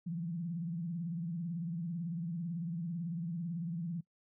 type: tone with vibrato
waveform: sine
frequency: 169.2 Hz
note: E3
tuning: 45 cents sharp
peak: -35 dBFS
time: 0.06-4.01 s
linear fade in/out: 10 ms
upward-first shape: sine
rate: 18 Hz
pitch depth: 120 cents each way
effects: noise-tail reverb RT60 0.1 s tail -21 dB re dry